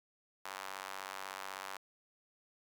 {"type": "tone with high-pass filter", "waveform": "sawtooth", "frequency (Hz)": 96.1, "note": "G2", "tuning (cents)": -34, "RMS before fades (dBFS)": -45, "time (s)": [0.45, 1.77], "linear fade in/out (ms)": 5, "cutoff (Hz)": 1000, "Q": 1.5, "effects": []}